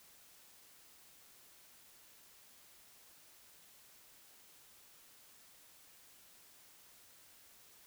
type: silence
effects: white hiss -62 dBFS RMS until 7.86 s